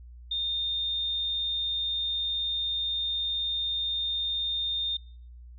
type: tone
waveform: sine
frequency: 3641 Hz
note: A#7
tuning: 41 cents flat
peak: -27 dBFS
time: 0.31-4.97 s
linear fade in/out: 5 ms
effects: noise-tail reverb RT60 0.6 s tail -24 dB re dry + added 60 Hz sine -44 dBFS peak until 5.58 s